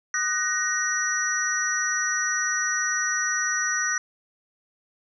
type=tone cluster; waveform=sine; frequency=1233 / 1495 / 1869 / 5860 Hz; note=D#6 / F#6 / A#6 / F#8; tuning=-16 / +17 / +4 / -18 cents; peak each=-32 / -28 / -27 / -27 dBFS; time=0.14-3.98 s; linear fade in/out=2 ms; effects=none